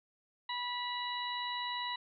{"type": "harmonic tone with a mistuned harmonic", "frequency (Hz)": 980, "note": "B5", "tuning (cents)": -14, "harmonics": [1, 2, 3, 4], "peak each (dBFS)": [-38, -42, -45, -40], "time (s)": [0.49, 1.96], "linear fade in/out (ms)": 5, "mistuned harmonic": 3, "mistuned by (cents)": -23, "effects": []}